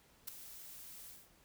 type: noise with ADSR envelope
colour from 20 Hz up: blue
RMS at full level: -38 dBFS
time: 0.27-1.3 s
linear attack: 14 ms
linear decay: 3 ms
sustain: -14 dB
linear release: 230 ms
effects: pink hiss -67 dBFS RMS until 1.44 s